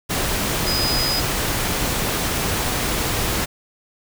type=tone in noise; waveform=sine; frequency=4983 Hz; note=D#8; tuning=2 cents sharp; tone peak=-21 dBFS; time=0.66-1.21 s; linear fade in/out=20 ms; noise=pink; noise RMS=-22 dBFS; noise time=0.09-3.46 s; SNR=-2 dB; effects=none